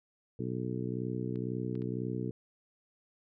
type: harmonic tone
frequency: 62 Hz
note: B1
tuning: 7 cents sharp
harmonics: 2 / 3 / 4 / 5 / 6 / 7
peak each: -37 / -39 / -40 / -41 / -42 / -42 dBFS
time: 0.39-2.31 s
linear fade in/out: 5 ms
type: clicks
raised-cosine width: 0.3 ms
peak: -40 dBFS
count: 3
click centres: 1.358 / 1.754 / 1.82 s
effects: none